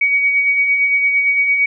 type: tone with tremolo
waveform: sine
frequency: 2255 Hz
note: C#7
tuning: 29 cents sharp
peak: -10 dBFS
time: 0.01-1.66 s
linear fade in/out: 5 ms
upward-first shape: sine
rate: 8.8 Hz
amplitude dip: 40%
effects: none